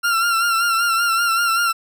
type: tone with vibrato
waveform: 40% pulse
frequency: 1373 Hz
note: F6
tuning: 30 cents flat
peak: -15 dBFS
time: 0.03-1.73 s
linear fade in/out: 20 ms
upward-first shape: sine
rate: 5.2 Hz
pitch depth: 47 cents each way
effects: none